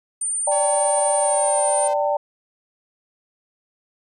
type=tone; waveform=sine; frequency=8990 Hz; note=C#9; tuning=23 cents sharp; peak=-21 dBFS; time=0.21-1.88 s; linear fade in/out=5 ms
type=chord; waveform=sine; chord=D suspended fourth; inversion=none; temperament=equal with one note detuned; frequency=587.3 / 784 / 901.6 Hz; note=D5 / G5 / A5; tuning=0 / 0 / +42 cents; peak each=-20 / -24 / -24 dBFS; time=0.47-2.17 s; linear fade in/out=5 ms
type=tone with pitch glide; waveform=sawtooth; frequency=563 to 516.3 Hz; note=C#5 to C5; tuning=+27 to -23 cents; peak=-29 dBFS; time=0.51-1.94 s; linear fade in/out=10 ms; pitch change=-150 cents; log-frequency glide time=1.18-1.75 s
effects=resampled to 24000 Hz